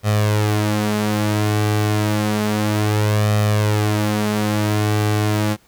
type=tone with flanger; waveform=sawtooth; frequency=105.7 Hz; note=G#2; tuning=31 cents sharp; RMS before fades=-18 dBFS; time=0.03-5.57 s; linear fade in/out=50 ms; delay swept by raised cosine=1.6 to 6.9 ms; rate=0.3 Hz; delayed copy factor=+0.6; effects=pink hiss -55 dBFS RMS until 5.67 s